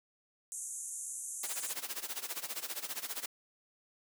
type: band-pass noise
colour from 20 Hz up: pink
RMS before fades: -42 dBFS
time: 0.52-1.73 s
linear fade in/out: 0 ms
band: 6400 to 11000 Hz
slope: 96 dB/octave
type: noise with tremolo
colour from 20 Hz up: white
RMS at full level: -37 dBFS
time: 1.43-3.26 s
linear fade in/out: 5 ms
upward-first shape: sine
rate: 15 Hz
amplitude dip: 85%
effects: high-pass 300 Hz 12 dB/octave